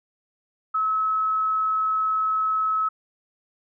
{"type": "tone", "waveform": "sine", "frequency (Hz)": 1291, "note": "E6", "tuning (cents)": -37, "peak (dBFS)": -20, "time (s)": [0.74, 2.89], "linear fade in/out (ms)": 10, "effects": []}